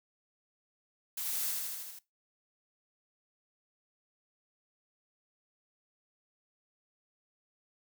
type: noise with echo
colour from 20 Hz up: blue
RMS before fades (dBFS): -37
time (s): 1.17-1.51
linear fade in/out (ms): 5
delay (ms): 80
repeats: 6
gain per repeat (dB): -2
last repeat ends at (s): 1.99
effects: noise-tail reverb RT60 0.2 s tail -19 dB re dry